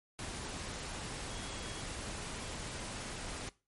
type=tone in noise; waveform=sine; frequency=3322 Hz; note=G#7; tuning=in tune; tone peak=-52 dBFS; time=1.3-1.81 s; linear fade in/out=0 ms; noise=pink; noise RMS=-42 dBFS; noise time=0.19-3.49 s; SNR=-13 dB; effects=noise-tail reverb RT60 0.3 s tail -20 dB re dry + MP3 48 kbps